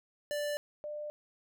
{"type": "tone pair in turn", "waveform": ["square", "sine"], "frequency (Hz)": [587.3, 596.9], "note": ["D5", "D5"], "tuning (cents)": [0, 28], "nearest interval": "unison", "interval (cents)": 28, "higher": "second", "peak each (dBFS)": [-33, -37], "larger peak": "first", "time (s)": [[0.31, 0.57], [0.84, 1.1]], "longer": "neither", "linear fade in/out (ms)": 0, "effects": []}